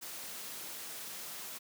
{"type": "noise", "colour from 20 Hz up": "white", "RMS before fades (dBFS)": -44, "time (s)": [0.01, 1.59], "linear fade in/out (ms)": 20, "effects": ["high-pass 150 Hz 12 dB/octave"]}